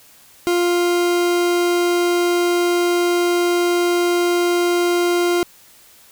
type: tone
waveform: 40% pulse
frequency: 350 Hz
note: F4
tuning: 4 cents sharp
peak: -14 dBFS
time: 0.47-5.43 s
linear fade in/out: 0 ms
effects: white hiss -48 dBFS RMS until 6.11 s